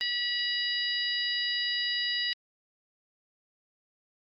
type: harmonic tone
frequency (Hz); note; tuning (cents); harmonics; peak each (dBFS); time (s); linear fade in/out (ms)
970; B5; -31; 2 / 3 / 4 / 5; -33 / -33 / -33 / -33; 0.01-2.33; 0
effects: Opus 24 kbps